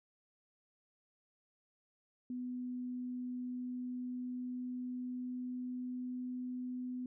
sine tone with pitch glide, 249.1 to 250.8 Hz, B3 to B3, +15 to +27 cents, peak -38 dBFS, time 2.3-7.06 s, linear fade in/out 2 ms, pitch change +12 cents, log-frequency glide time 3.38-6.41 s, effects none

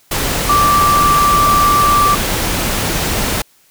sine tone in noise, 1170 Hz, D6, 7 cents flat, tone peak -9 dBFS, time 0.49-2.15 s, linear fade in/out 5 ms, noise pink, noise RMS -17 dBFS, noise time 0.11-3.42 s, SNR +5 dB, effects white hiss -52 dBFS RMS until 3.7 s

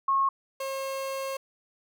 sine / 30% pulse tone pair in turn, 1088 / 538.7 Hz, C#6 / C#5, -33 / -50 cents, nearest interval octave, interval 1217 cents, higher first, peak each -21 / -28 dBFS, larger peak first, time 0.08-0.29 / 0.6-1.37 s, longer second, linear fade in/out 5 ms, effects none

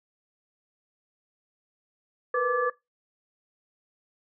sine tone cluster, 473.5 / 497.5 / 1172 / 1712 Hz, A#4 / B4 / D6 / A6, +27 / +13 / -4 / -48 cents, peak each -33 / -26 / -27 / -30 dBFS, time 2.34-2.7 s, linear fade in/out 5 ms, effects noise-tail reverb RT60 0.2 s tail -20 dB re dry

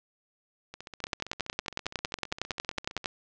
two click trains, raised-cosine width 0.2 ms, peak -24 / -11 dBFS, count 36 / 23, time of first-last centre 0.74-3.043 / 1.04-3.058 s, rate 15.2 / 10.9 Hz, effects low-pass 7000 Hz 12 dB/octave

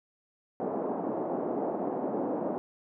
pink band-pass noise, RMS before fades -32 dBFS, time 0.6-2.58 s, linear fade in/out 0 ms, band 230 to 800 Hz, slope 24 dB/octave, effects none

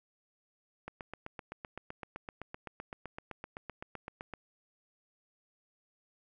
click train, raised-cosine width 0.5 ms, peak -26 dBFS, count 28, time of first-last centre 0.88-4.337 s, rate 7.81 Hz, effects none

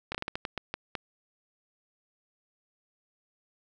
slowing click train, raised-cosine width 0.3 ms, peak -16 dBFS, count 10, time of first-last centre 0.12-0.952 s, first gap 26 ms, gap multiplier 1.3, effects none

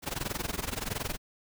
pink noise with amplitude modulation, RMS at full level -31 dBFS, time 0.02-1.18 s, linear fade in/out 50 ms, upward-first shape sine, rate 21.4 Hz, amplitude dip 90%, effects none

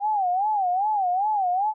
sine tone with vibrato, 784 Hz, G5, in tune, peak -20 dBFS, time 0-1.74 s, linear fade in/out 50 ms, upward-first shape sine, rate 2.5 Hz, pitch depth 170 cents each way, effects none

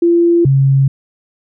sine tone pair in turn, 341.8 / 136.11 Hz, F4 / C#3, -37 / -31 cents, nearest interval octave + major third, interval 1594 cents, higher first, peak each -7 dBFS, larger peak neither, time 0.02-0.45 / 0.45-0.88 s, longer neither, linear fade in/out 5 ms, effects none

